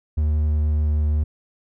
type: tone with pitch glide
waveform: triangle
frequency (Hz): 76 to 75.43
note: D#2 to D2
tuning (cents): -40 to +47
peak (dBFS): -15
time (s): 0.17-1.24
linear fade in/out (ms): 10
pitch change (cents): -13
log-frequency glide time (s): 0.29-0.97
effects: none